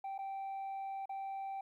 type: tone with dropouts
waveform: sine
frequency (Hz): 780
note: G5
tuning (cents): -9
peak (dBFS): -36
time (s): 0.04-1.61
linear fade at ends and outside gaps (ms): 5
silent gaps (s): 0.18-0.188 / 1.057-1.093
effects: tanh soft clip ceiling -38 dBFS + 13-bit